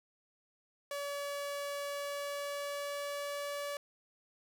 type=tone with pitch glide; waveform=sawtooth; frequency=570 to 574.3 Hz; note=C#5 to D5; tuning=+48 to -39 cents; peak=-33 dBFS; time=0.91-3.77 s; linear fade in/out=2 ms; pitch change=+13 cents; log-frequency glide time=1.84-3.66 s; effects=none